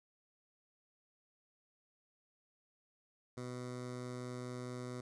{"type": "tone with notch filter", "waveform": "15% pulse", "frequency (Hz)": 124.5, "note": "B2", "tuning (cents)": 14, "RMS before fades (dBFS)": -44, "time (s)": [3.37, 5.01], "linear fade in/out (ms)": 5, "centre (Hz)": 2800, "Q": 1.5, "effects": ["resampled to 22050 Hz"]}